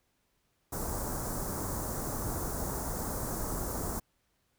pink band-stop noise, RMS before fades -35 dBFS, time 0.72-4 s, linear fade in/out 10 ms, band 1300 to 6400 Hz, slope 24 dB/octave, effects pink hiss -75 dBFS RMS until 4.58 s

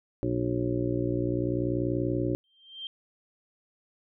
harmonic tone, 60.4 Hz, B1, 38 cents flat, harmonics 1 / 2 / 3 / 4 / 5 / 6 / 7 / 9, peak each -40 / -31 / -40 / -40 / -30 / -31 / -40 / -36 dBFS, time 0.23-2.35 s, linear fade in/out 0 ms
sine tone with exponential growth, 3158 Hz, G7, 12 cents sharp, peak -32 dBFS, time 2.44-2.87 s, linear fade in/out 1 ms, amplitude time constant 92 ms
effects none

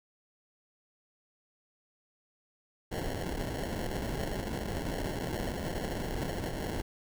pink noise with sample-and-hold, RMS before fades -35 dBFS, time 2.91-6.82 s, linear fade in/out 10 ms, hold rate 1225 Hz, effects none

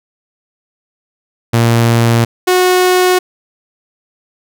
sawtooth tone pair in turn, 116.54 / 365.4 Hz, A#2 / F#4, 0 / -22 cents, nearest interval octave + minor sixth, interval 1978 cents, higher second, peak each -4 dBFS, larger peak neither, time 1.53-2.25 / 2.47-3.19 s, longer neither, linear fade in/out 10 ms, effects none

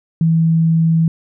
sine tone, 163.3 Hz, E3, 16 cents flat, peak -10 dBFS, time 0.21-1.08 s, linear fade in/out 2 ms, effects none

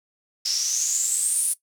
white noise with band-pass filter sweep, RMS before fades -24 dBFS, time 0.45-1.54 s, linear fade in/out 10 ms, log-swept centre 5200 to 10000 Hz, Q 9.3, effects noise-tail reverb RT60 0.1 s tail -17 dB re dry

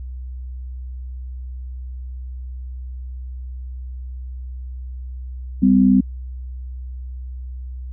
sine tone pair together, 196.29 / 256.7 Hz, G3 / C4, +3 / -33 cents, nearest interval perfect fourth, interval 464 cents, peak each -13 dBFS, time 5.62-6.01 s, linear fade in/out 10 ms, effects added 63 Hz sine -28 dBFS peak until 7.92 s

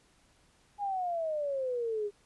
sine exponential sweep, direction down, 830.6 to 402.9 Hz, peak -30 dBFS, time 0.78-2.11 s, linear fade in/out 50 ms, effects pink hiss -66 dBFS RMS until 2.25 s + resampled to 24000 Hz

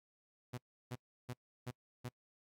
sawtooth tone bursts, 123.47 Hz, B2, in tune, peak -37 dBFS, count 5, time 0.53-2.09 s, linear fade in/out 10 ms, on 48 ms, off 330 ms, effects noise-tail reverb RT60 0.1 s tail -25 dB re dry + AAC 48 kbps

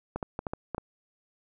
clicks, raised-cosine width 1 ms, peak -18 dBFS, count 7, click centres 0.16 / 0.228 / 0.391 / 0.468 / 0.535 / 0.747 / 0.781 s, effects none

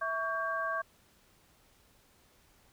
sine tone cluster, 655 / 1127 / 1592 Hz, E5 / C#6 / G6, -11 / +28 / +26 cents, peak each -37 / -34 / -35 dBFS, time 0.01-0.82 s, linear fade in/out 10 ms, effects pink hiss -65 dBFS RMS until 2.72 s

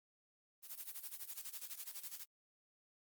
blue noise with tremolo, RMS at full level -45 dBFS, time 0.62-2.26 s, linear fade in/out 50 ms, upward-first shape sine, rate 12 Hz, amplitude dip 85%, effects Opus 24 kbps

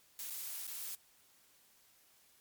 blue noise with dropouts, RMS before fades -43 dBFS, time 0.19-0.95 s, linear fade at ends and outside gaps 1 ms, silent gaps 0.301-0.305 / 0.669-0.676 s, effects white hiss -67 dBFS RMS until 2.4 s + MP3 96 kbps

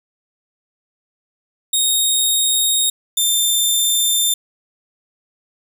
15% pulse tone pair in turn, 3729 / 3581 Hz, A#7 / A7, 0 / +30 cents, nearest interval minor second, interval 70 cents, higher first, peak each -7 dBFS, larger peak neither, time 1.73-2.9 / 3.17-4.34 s, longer neither, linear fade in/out 5 ms, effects none

